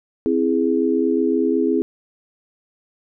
sine chord, C augmented, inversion none, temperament equal, 261.6 / 329.6 / 415.3 Hz, C4 / E4 / G#4, 0 / 0 / 0 cents, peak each -20 dBFS, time 0.26-1.82 s, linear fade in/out 0 ms, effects none

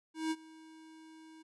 square tone with ADSR envelope, 318.4 Hz, D#4, 40 cents sharp, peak -31 dBFS, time 0.14-1.43 s, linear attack 170 ms, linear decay 44 ms, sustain -22 dB, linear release 15 ms, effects resampled to 24000 Hz

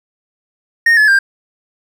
triangle tone with pitch steps, 1849 / 1715.2 / 1591.2 Hz, A#6 / A6 / G6, -15 / -45 / +25 cents, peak -5 dBFS, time 0.86-1.19 s, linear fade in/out 5 ms, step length 110 ms, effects none

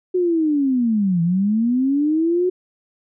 sine linear two-way sweep, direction down then up, 370 to 164.81 to 370 Hz, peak -15 dBFS, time 0.14-2.5 s, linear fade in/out 10 ms, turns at 1.22 s, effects none

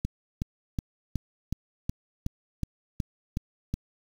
click train, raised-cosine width 5 ms, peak -16 dBFS, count 11, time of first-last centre 0.05-3.74 s, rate 2.71 Hz, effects 7-bit

